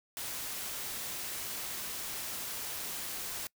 white noise, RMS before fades -39 dBFS, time 0.17-3.47 s, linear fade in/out 0 ms, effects noise-tail reverb RT60 0.1 s tail -24 dB re dry

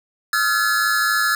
square tone cluster, 1273 / 1377 / 1490 / 1703 Hz, D#6 / F6 / F#6 / G#6, +39 / -25 / +12 / +43 cents, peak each -26 / -22 / -29 / -20 dBFS, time 0.33-1.35 s, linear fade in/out 2 ms, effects 8-bit

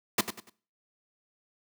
pink noise with echo, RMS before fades -23 dBFS, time 0.18-0.21 s, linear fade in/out 5 ms, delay 96 ms, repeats 3, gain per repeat -10 dB, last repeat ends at 0.498 s, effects noise-tail reverb RT60 0.4 s tail -18 dB re dry + high-pass 150 Hz 12 dB/octave

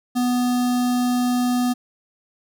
square tone with notch filter, 246.9 Hz, B3, in tune, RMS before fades -20 dBFS, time 0.15-1.74 s, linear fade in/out 20 ms, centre 2200 Hz, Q 1.4, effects none

